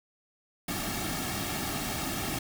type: noise with comb filter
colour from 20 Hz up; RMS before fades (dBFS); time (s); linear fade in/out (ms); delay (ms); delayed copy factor
pink; -33; 0.68-2.39; 5; 2; -0.65
effects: none